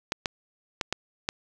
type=clicks; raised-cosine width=0.2 ms; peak=-9 dBFS; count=5; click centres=0.121 / 0.258 / 0.812 / 0.926 / 1.289 s; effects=none